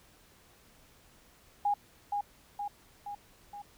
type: tone with echo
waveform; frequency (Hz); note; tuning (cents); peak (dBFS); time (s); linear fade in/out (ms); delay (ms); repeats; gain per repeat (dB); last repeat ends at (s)
sine; 818; G#5; -26; -25; 1.65-1.74; 5; 470; 4; -4; 3.62
effects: pink hiss -61 dBFS RMS until 3.77 s